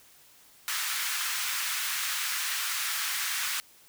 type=high-pass noise; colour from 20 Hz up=pink; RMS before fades=-31 dBFS; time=0.68-3.6 s; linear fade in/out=0 ms; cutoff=1300 Hz; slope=24 dB/octave; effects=white hiss -57 dBFS RMS until 3.88 s